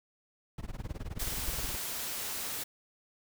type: noise with tremolo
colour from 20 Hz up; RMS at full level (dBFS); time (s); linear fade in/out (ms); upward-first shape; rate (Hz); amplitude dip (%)
brown; -35; 0.58-1.76; 2; sine; 19; 95
type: noise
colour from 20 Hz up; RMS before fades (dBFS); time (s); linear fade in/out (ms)
white; -37; 1.19-2.64; 10
effects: none